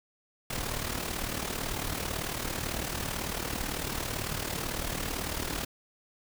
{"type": "noise with amplitude modulation", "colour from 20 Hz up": "pink", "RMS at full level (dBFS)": -31, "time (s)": [0.5, 5.65], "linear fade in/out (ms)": 5, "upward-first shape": "sine", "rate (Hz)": 38, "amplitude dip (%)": 65, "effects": []}